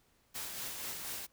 white noise with tremolo, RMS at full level -40 dBFS, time 0.34-1.27 s, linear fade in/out 20 ms, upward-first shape sine, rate 4.2 Hz, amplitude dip 35%, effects pink hiss -71 dBFS RMS until 1.32 s

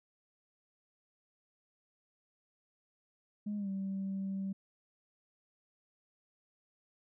sine tone with pitch glide, 207.7 to 193.79 Hz, G#3 to G3, 0 to -20 cents, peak -33 dBFS, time 3.46-4.53 s, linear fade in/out 10 ms, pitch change -120 cents, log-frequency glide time 3.57-3.69 s, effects tanh soft clip ceiling -31 dBFS

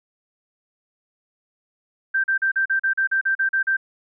sine tone bursts, 1568 Hz, G6, in tune, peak -17 dBFS, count 12, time 2.14-3.769 s, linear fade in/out 10 ms, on 100 ms, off 39 ms, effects none

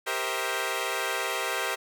10% pulse chord, C dominant seventh, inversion second, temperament equal with one note detuned, 392 / 466.2 / 523.3 / 647.2 Hz, G4 / Bb4 / C5 / E5, 0 / 0 / 0 / -32 cents, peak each -25 dBFS, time 0.06-1.76 s, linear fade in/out 20 ms, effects none

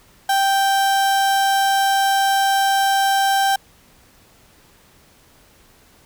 35% pulse tone, 784 Hz, G5, in tune, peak -13 dBFS, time 0.29-3.56 s, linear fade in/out 5 ms, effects pink hiss -52 dBFS RMS until 6.05 s

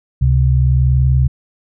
sine tone pair together, 69.3 / 130 Hz, C#2 / C3, 0 / -11 cents, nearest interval major seventh, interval 1089 cents, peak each -12 dBFS, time 0.21-1.28 s, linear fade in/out 10 ms, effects none

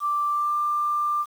sine tone with pitch glide, 1174.7 to 1187.7 Hz, D6 to D6, 0 to +19 cents, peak -21 dBFS, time 0-1.26 s, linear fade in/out 50 ms, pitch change +19 cents, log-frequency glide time 0.29-0.54 s, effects 8-bit

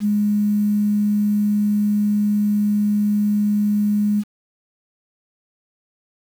sine tone with quantisation, 207.7 Hz, G#3, in tune, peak -15 dBFS, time 0-4.24 s, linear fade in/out 50 ms, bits 7, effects none

